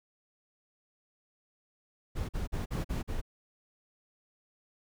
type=noise bursts; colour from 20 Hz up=brown; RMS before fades=-33 dBFS; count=6; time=2.15-3.215 s; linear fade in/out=20 ms; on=140 ms; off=45 ms; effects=none